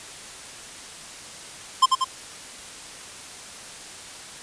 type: tone with echo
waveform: square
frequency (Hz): 1046.5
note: C6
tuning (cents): 0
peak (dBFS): -12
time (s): 1.82-1.86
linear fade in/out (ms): 10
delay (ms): 93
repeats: 2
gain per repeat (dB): -4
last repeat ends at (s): 2.046
effects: white hiss -40 dBFS RMS until 4.42 s + resampled to 22050 Hz